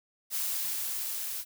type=noise with level ramp; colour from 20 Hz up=blue; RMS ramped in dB=-31 to -36 dBFS; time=0.3-1.45 s; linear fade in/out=50 ms; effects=none